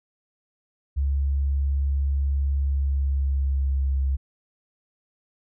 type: tone with pitch glide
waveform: sine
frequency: 69.4 to 67.5 Hz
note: C#2 to C#2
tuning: +3 to -45 cents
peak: -20 dBFS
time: 0.96-4.17 s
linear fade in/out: 20 ms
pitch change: -48 cents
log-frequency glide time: 2.59-4.02 s
effects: none